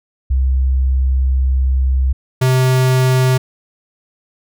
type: tone pair in turn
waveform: sine / square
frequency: 65.41 / 129.17 Hz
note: C2 / C3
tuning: 0 / -22 cents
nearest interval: octave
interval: 1178 cents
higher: second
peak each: -11 dBFS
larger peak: neither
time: 0.3-2.13 / 2.41-3.38 s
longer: first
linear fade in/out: 10 ms
effects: none